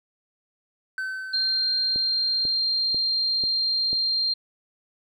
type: tone with exponential decay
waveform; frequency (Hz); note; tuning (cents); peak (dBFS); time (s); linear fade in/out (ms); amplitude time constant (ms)
triangle; 1530; G6; -42; -24; 0.98-2.82; 1; 400
type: tone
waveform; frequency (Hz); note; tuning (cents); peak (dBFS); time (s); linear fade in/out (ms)
sine; 4186; C8; 0; -21; 1.33-4.34; 10
type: click train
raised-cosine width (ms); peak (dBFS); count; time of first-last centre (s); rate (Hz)
2; -24; 5; 1.96-3.93; 2.03
effects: none